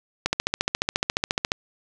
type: click train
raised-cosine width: 0.2 ms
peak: -4 dBFS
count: 19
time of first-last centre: 0.26-1.519 s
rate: 14.3 Hz
effects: none